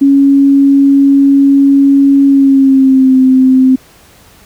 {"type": "tone with pitch glide", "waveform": "sine", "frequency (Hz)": [277.2, 260.1], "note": ["C#4", "C4"], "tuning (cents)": [0, -10], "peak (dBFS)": -3, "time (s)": [0.01, 3.76], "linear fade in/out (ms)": 10, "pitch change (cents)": -110, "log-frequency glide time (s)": [2.26, 3.17], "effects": ["pink hiss -42 dBFS RMS until 4.45 s"]}